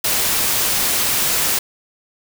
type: noise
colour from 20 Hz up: white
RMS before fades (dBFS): -18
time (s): 0.04-1.59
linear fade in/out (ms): 5
effects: none